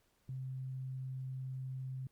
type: tone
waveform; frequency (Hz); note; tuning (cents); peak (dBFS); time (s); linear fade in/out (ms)
sine; 130.81; C3; 0; -39; 0.29-2.07; 2
effects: pink hiss -75 dBFS RMS until 2.11 s + Opus 48 kbps